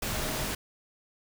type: tone in noise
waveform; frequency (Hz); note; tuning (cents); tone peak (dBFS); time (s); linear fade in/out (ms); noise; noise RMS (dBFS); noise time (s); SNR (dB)
sine; 624; D#5; +5; -40; 0.14-0.44; 5; pink; -32; 0.02-0.55; -11
effects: none